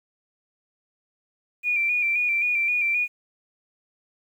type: tone with vibrato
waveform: sine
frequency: 2400 Hz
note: D7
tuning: 37 cents sharp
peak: -20 dBFS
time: 1.63-3.08 s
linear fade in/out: 50 ms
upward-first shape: square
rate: 3.8 Hz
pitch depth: 37 cents each way
effects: 9-bit